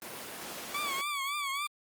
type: high-pass noise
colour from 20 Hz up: pink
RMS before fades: -42 dBFS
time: 0.02-1.01 s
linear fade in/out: 0 ms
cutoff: 280 Hz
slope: 12 dB/octave
type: tone with vibrato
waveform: 20% pulse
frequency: 1135 Hz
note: C#6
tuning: 41 cents sharp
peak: -27 dBFS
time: 0.74-1.67 s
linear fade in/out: 5 ms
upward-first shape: triangle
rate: 3.6 Hz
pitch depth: 99 cents each way
effects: Opus 24 kbps